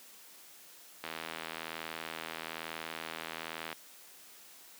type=click train; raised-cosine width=0.3 ms; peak=-22 dBFS; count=219; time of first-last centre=1.04-3.728 s; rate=81.1 Hz; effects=white hiss -55 dBFS RMS until 4.79 s + high-pass 200 Hz 12 dB/octave